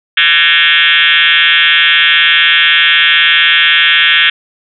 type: tone with frequency modulation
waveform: sine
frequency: 2481 Hz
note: D#7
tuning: 6 cents flat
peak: -5 dBFS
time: 0.17-4.3 s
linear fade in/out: 5 ms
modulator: 161 Hz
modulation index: 6.1
effects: none

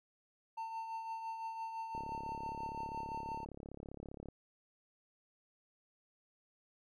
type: tone with tremolo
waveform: triangle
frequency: 900 Hz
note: A5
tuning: 39 cents sharp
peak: -36 dBFS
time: 0.57-3.45 s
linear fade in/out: 10 ms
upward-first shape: triangle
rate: 5.9 Hz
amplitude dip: 50%
type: click train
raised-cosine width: 2 ms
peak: -34 dBFS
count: 83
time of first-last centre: 1.95-4.286 s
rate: 35.1 Hz
effects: none

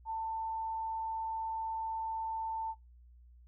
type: tone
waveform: sine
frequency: 892 Hz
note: A5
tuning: 23 cents sharp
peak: -34 dBFS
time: 0.05-2.75 s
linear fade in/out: 50 ms
effects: noise-tail reverb RT60 0.2 s tail -18 dB re dry + added 60 Hz sine -55 dBFS peak until 3.47 s

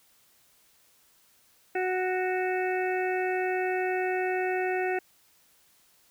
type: harmonic tone with a mistuned harmonic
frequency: 369.3 Hz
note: F#4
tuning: 3 cents flat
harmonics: 1 / 2 / 4 / 5 / 6 / 7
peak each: -28 / -31 / -37 / -36 / -40 / -39 dBFS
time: 1.75-4.99 s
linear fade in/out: 5 ms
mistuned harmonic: 7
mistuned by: +23 cents
effects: white hiss -63 dBFS RMS until 6.1 s

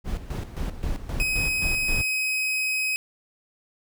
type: noise with tremolo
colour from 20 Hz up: brown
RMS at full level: -27 dBFS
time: 0.04-2.05 s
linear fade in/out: 50 ms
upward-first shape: square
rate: 3.8 Hz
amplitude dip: 70%
type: tone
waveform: 40% pulse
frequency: 2531 Hz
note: D#7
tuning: 29 cents sharp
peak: -22 dBFS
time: 1.2-2.96 s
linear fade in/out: 0 ms
effects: none

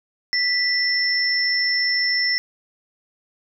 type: tone pair together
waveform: sine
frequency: 1975.5 / 5357 Hz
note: B6 / E8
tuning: 0 / +27 cents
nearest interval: octave + perfect fourth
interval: 1727 cents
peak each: -21 / -20 dBFS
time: 0.33-2.38 s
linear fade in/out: 0 ms
effects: none

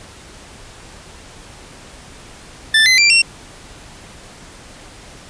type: tone with pitch steps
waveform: 25% pulse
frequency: 1768 / 2043 / 2360 / 2727 Hz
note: A6 / C7 / D7 / F7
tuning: +8 / -42 / +8 / -42 cents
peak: -5 dBFS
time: 2.74-3.22 s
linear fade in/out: 5 ms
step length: 120 ms
effects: pink hiss -39 dBFS RMS until 5.29 s + resampled to 22050 Hz

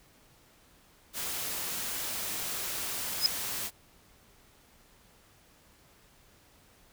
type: noise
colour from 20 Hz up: white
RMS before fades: -35 dBFS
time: 1.13-3.71 s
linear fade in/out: 50 ms
type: tone with exponential growth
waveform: sine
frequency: 5060 Hz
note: D#8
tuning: 28 cents sharp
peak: -16 dBFS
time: 3.17-3.26 s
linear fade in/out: 0 ms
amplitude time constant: 18 ms
effects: pink hiss -61 dBFS RMS until 6.92 s

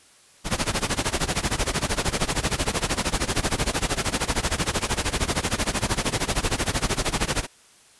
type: noise with tremolo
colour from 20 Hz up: pink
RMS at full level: -21 dBFS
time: 0.44-7.47 s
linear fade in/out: 50 ms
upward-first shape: sine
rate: 13 Hz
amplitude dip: 90%
effects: white hiss -54 dBFS RMS until 7.99 s + resampled to 24000 Hz

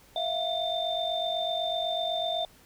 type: tone cluster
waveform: sine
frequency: 655 / 703 / 3586 Hz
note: E5 / F5 / A7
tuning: -11 / +11 / +32 cents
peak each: -31 dBFS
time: 0.16-2.45 s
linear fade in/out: 2 ms
effects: tanh soft clip ceiling -17 dBFS + pink hiss -57 dBFS RMS until 2.65 s

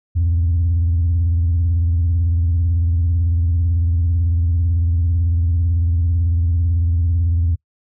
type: tone with vibrato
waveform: sine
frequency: 84.5 Hz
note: E2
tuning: 43 cents sharp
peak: -12 dBFS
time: 0.15-7.56 s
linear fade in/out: 20 ms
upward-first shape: square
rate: 18 Hz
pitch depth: 83 cents each way
effects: noise-tail reverb RT60 0.1 s tail -24 dB re dry + tanh soft clip ceiling -11 dBFS

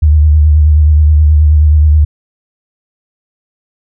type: tone with vibrato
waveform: sine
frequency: 75.8 Hz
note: D#2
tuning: 45 cents flat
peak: -3 dBFS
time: 0.02-2.05 s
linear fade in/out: 10 ms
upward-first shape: triangle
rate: 9.4 Hz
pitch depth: 60 cents each way
effects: none

